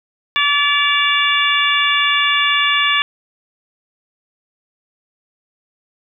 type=harmonic tone with a mistuned harmonic; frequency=577 Hz; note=D5; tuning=31 cents flat; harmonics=2 / 3 / 4 / 5 / 6; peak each=-19 / -19 / -19 / -19 / -19 dBFS; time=0.36-3.02 s; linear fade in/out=0 ms; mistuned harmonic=5; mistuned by=-47 cents; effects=none